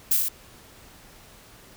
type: noise with echo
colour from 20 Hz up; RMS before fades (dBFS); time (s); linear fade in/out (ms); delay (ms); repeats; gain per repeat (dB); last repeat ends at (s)
violet; -20; 0.11-0.17; 5; 58; 2; -3; 0.286
effects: pink hiss -50 dBFS RMS until 1.76 s